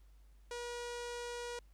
sawtooth tone with low-pass filter, 480.7 Hz, B4, 47 cents flat, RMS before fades -43 dBFS, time 0.51-1.59 s, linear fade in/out 2 ms, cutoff 7600 Hz, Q 1.4, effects added 50 Hz sine -58 dBFS peak until 1.73 s + pink hiss -75 dBFS RMS until 1.73 s

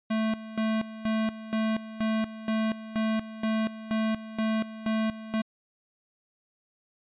square tone with tremolo, 220 Hz, A3, in tune, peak -25 dBFS, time 0.1-5.42 s, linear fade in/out 10 ms, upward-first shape square, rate 2.1 Hz, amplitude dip 80%, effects resampled to 8000 Hz

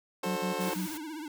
25% pulse chord, D dominant seventh, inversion none, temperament just, 293.7 / 367.1 / 440.5 / 528.6 Hz, D4 / F#4 / A4 / C5, 0 / -14 / +2 / +18 cents, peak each -37 / -34 / -33 / -32 dBFS, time 0.23-0.74 s, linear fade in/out 5 ms
sine tone bursts, 185 Hz, F#3, in tune, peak -31 dBFS, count 4, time 0.25-0.871 s, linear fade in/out 20 ms, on 120 ms, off 47 ms
white noise, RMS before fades -42 dBFS, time 0.6-0.98 s, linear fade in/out 10 ms
square tone with vibrato, 310 Hz, D#4, 6 cents flat, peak -38 dBFS, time 0.66-1.28 s, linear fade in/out 2 ms, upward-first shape triangle, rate 16 Hz, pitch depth 120 cents each way
effects none

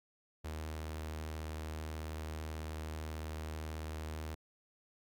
sawtooth tone with notch filter, 78.3 Hz, D#2, 11 cents sharp, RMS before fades -42 dBFS, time 0.44-4.35 s, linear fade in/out 10 ms, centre 180 Hz, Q 1.8, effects Opus 48 kbps

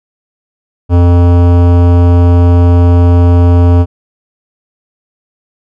sine tone with hard clipping, 87.31 Hz, F2, in tune, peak -5 dBFS, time 0.89-3.86 s, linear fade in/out 50 ms, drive 17 dB, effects none

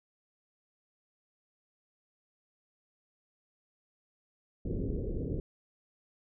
pink low-pass noise, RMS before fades -34 dBFS, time 4.65-5.4 s, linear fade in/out 2 ms, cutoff 490 Hz, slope 48 dB/octave, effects none

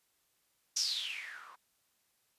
violet noise with low-pass filter sweep, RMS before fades -38 dBFS, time 0.76-1.56 s, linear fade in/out 10 ms, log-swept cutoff 5900 to 980 Hz, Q 9.8, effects white hiss -75 dBFS RMS until 2.38 s + resampled to 32000 Hz

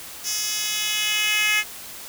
10% pulse tone with high-pass filter sweep, 423.8 Hz, G#4, 35 cents sharp, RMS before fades -23 dBFS, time 0.23-1.64 s, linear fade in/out 50 ms, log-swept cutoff 5200 to 2200 Hz, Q 2.3, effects white hiss -38 dBFS RMS until 2.08 s

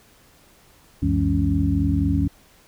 sine tone cluster, 67.7 / 91.6 / 166.7 / 209 / 278.9 Hz, C#2 / F#2 / E3 / G#3 / C#4, -40 / -17 / +20 / +11 / +11 cents, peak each -25 / -22 / -25 / -29 / -22 dBFS, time 1.02-2.28 s, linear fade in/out 10 ms, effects pink hiss -54 dBFS RMS until 2.67 s

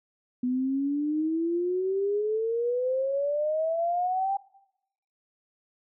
sine exponential sweep, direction up, 246.9 to 796 Hz, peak -24 dBFS, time 0.43-4.37 s, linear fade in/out 5 ms, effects noise-tail reverb RT60 0.8 s tail -20 dB re dry

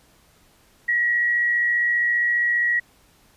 sine tone with amplitude modulation, 1914 Hz, A#6, 45 cents sharp, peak -16 dBFS, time 0.88-2.8 s, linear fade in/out 10 ms, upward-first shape sine, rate 115 Hz, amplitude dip 35%, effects pink hiss -57 dBFS RMS until 3.36 s + resampled to 32000 Hz

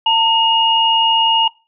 sine tone pair together, 906 / 2861 Hz, A#5 / F7, -50 / +41 cents, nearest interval octave + minor sixth, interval 1991 cents, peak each -13 dBFS, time 0.06-1.48 s, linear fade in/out 5 ms, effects noise-tail reverb RT60 0.3 s tail -21 dB re dry

